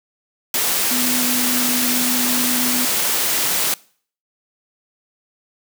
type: tone in noise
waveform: sine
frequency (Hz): 247.5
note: B3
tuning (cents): +4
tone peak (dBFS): -22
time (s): 0.91-2.85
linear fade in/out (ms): 2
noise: white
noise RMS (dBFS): -19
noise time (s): 0.54-3.74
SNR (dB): -6
effects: noise-tail reverb RT60 0.5 s tail -23 dB re dry + high-pass 150 Hz 12 dB/octave